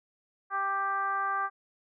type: tone with frequency modulation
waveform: sine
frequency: 1179 Hz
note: D6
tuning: 6 cents sharp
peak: -27 dBFS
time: 0.5-1.5 s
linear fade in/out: 50 ms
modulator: 393 Hz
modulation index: 0.96
effects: none